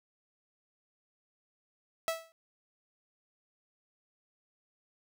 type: tone with exponential decay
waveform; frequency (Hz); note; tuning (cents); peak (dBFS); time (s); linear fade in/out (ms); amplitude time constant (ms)
sawtooth; 654; E5; -14; -23; 2.08-2.32; 0; 52
effects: none